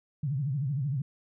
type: tone with vibrato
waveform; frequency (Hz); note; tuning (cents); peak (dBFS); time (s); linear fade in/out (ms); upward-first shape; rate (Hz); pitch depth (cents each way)
sine; 138.59; C#3; 0; -27; 0.23-1.02; 5; triangle; 13; 220
effects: none